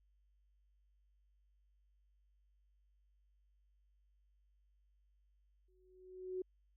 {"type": "tone with exponential growth", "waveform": "sine", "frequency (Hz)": 370, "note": "F#4", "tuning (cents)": 0, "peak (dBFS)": -36, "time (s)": [5.68, 6.42], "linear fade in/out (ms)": 5, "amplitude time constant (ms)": 160, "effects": ["added 50 Hz sine -70 dBFS peak until 6.76 s"]}